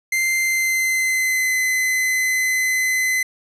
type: tone with pitch glide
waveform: 45% pulse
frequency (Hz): 2086 to 2035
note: C7 to C7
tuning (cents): -6 to -49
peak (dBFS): -17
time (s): 0.12-3.23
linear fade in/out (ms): 5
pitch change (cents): -43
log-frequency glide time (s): 0.38-1.57
effects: resampled to 32000 Hz